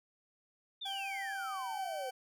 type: exponential sweep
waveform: sine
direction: down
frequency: 3685 to 493.9 Hz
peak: -39 dBFS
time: 0.81-2.1 s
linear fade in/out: 10 ms
type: tone with pitch glide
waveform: 40% pulse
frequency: 784 to 767.9 Hz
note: G5 to G5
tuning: 0 to -36 cents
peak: -39 dBFS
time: 0.85-2.11 s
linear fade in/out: 10 ms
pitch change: -36 cents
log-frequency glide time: 1.33-1.6 s
effects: none